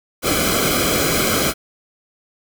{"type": "noise with comb filter", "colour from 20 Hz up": "pink", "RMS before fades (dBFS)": -18, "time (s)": [0.22, 1.54], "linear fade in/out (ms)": 50, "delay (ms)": 1.1, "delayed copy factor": -0.8, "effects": []}